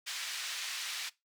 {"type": "band-pass noise", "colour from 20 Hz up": "white", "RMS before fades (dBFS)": -39, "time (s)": [0.06, 1.1], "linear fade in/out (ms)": 20, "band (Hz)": [1700, 4800], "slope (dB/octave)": 12, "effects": ["noise-tail reverb RT60 0.2 s tail -20 dB re dry"]}